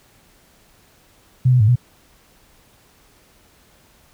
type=tone with pitch steps; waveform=sine; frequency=127.2 / 125.6 / 105.7 / 123.1 Hz; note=C3 / B2 / G#2 / B2; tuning=-48 / +30 / +31 / -5 cents; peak=-10 dBFS; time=1.45-1.758 s; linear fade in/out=10 ms; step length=77 ms; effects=pink hiss -54 dBFS RMS until 4.13 s